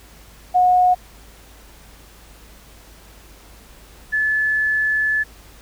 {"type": "tone pair in turn", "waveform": "sine", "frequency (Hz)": [727, 1729.1], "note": ["F#5", "A6"], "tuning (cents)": [-31, -31], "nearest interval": "octave + minor third", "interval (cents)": 1500, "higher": "second", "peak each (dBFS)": [-11, -16], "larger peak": "first", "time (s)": [[0.54, 0.95], [4.12, 5.24]], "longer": "second", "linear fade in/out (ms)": 20, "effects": ["added 52 Hz sine -45 dBFS peak until 5.61 s", "pink hiss -47 dBFS RMS until 5.61 s"]}